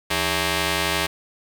5% pulse ring-modulated tone, 242.6 Hz, B3, 31 cents flat, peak -6 dBFS, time 0.1-1.07 s, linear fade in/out 10 ms, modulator 1380 Hz, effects none

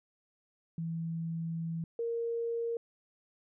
sine tone pair in turn, 164.81 / 464.9 Hz, E3 / A#4, 0 / -5 cents, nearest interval octave + tritone, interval 1795 cents, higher second, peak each -33 / -31 dBFS, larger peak second, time 0.78-1.84 / 1.99-2.77 s, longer first, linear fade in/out 2 ms, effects none

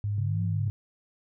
sine tone with vibrato, 102.3 Hz, G#2, 26 cents flat, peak -26 dBFS, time 0.04-0.7 s, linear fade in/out 0 ms, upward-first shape square, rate 3.9 Hz, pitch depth 10 cents each way
sine exponential two-way sweep, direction up then down, 130.81 to 174.61 to 130.81 Hz, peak -30 dBFS, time 0.18-0.68 s, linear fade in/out 2 ms, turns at 0.44 s
effects none

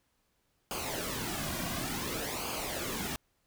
pink noise with flanger, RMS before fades -36 dBFS, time 0.71-3.16 s, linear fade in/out 0 ms, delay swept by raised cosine 0.53 to 2.33 ms, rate 0.56 Hz, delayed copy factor -0.65, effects pink hiss -75 dBFS RMS until 3.46 s

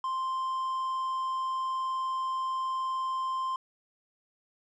triangle tone, 1046.5 Hz, C6, in tune, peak -27 dBFS, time 0.04-3.56 s, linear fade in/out 2 ms, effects resampled to 22050 Hz

